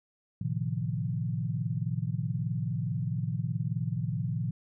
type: chord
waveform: sine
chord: F dominant seventh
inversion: first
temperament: equal with one note detuned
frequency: 112.38 / 130.81 / 155.56 / 174.61 Hz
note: A2 / C3 / Eb3 / F3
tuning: +37 / 0 / 0 / 0 cents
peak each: -33 / -34 / -34 / -36 dBFS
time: 0.41-4.51 s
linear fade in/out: 5 ms
effects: none